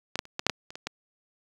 clicks, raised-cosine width 0.2 ms, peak -12 / -9 / -29 / -13 / -6 / -7 / -25 / -21 / -14 dBFS, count 9, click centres 0.156 / 0.191 / 0.254 / 0.394 / 0.466 / 0.497 / 0.705 / 0.755 / 0.87 s, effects high-pass 80 Hz 12 dB/octave + 8-bit

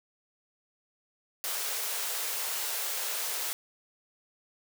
white high-pass noise, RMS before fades -33 dBFS, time 1.44-3.53 s, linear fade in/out 0 ms, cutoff 400 Hz, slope 48 dB/octave, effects none

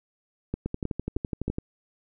two click trains, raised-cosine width 3 ms, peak -16 / -15 dBFS, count 12 / 4, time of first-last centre 0.66-1.584 / 0.54-1.48 s, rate 11.9 / 3.19 Hz, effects none

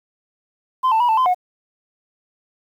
sine tone with pitch steps, 1032 / 888 / 969 / 885 / 1029 / 727 Hz, C6 / A5 / B5 / A5 / C6 / F#5, -24 / +16 / -33 / +10 / -29 / -31 cents, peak -11 dBFS, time 0.83-1.346 s, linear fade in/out 20 ms, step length 86 ms, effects tanh soft clip ceiling -12 dBFS + 8-bit

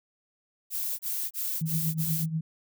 violet noise bursts, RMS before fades -31 dBFS, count 5, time 0.7-2.262 s, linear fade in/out 50 ms, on 290 ms, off 28 ms
sine tone with tremolo, 160 Hz, D#3, 49 cents sharp, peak -24 dBFS, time 1.61-2.41 s, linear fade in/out 5 ms, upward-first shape triangle, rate 8.3 Hz, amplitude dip 75%
effects none

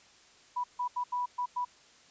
sine tone bursts at uneven times, 984 Hz, B5, 7 cents flat, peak -29 dBFS, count 6, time 0.56-0.64 / 0.79-0.88 / 0.96-1.04 / 1.12-1.26 / 1.38-1.46 / 1.56-1.65 s, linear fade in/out 10 ms, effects white hiss -59 dBFS RMS until 2.1 s + resampled to 16000 Hz

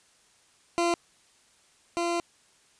20% pulse tone pair in turn, 342.8 / 342.8 Hz, F4 / F4, -32 / -32 cents, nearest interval unison, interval 0 cents, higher neither, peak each -18 / -21 dBFS, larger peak first, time 0.78-0.94 / 1.97-2.2 s, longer second, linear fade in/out 0 ms, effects white hiss -62 dBFS RMS until 2.79 s + resampled to 22050 Hz

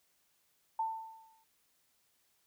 sine tone with exponential decay, 892 Hz, A5, 23 cents sharp, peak -29 dBFS, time 0.79-1.44 s, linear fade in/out 5 ms, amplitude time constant 140 ms, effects white hiss -74 dBFS RMS until 2.46 s

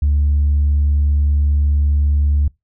sine tone, 72.6 Hz, D2, 19 cents flat, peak -10 dBFS, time 0.02-2.48 s, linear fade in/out 5 ms, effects noise-tail reverb RT60 0.2 s tail -26 dB re dry + tanh soft clip ceiling -9 dBFS

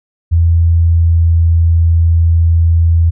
sine tone with pitch glide, 83.7 to 83.22 Hz, E2 to E2, +27 to +17 cents, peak -6 dBFS, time 0.31-3.11 s, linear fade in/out 20 ms, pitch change -10 cents, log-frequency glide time 0.8-1.34 s, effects none

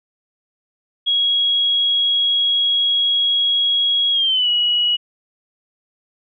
sine tone with pitch glide, 3312 to 2917 Hz, G#7 to F#7, -5 to -25 cents, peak -14 dBFS, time 1.06-4.97 s, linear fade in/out 20 ms, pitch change -220 cents, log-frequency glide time 4.12-4.49 s, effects none

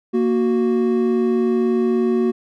triangle tone pair together, 233.5 / 370 Hz, A#3 / F#4, +3 / 0 cents, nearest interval minor sixth, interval 797 cents, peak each -16 dBFS, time 0.13-2.32 s, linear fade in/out 20 ms, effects none

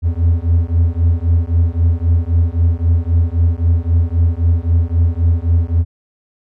triangle beating tone pair, 82.41 / 86.21 Hz, E2 / F2, 0 / -22 cents, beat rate 3.8 Hz, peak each -12 dBFS, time 0.02-5.85 s, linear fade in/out 50 ms, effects none

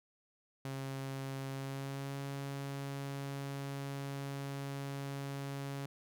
sawtooth tone with pitch glide, 135.4 to 138.89 Hz, C#3 to C#3, -40 to +4 cents, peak -35 dBFS, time 0.65-5.86 s, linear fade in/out 2 ms, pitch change +44 cents, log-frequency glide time 1.52-2.2 s, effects none

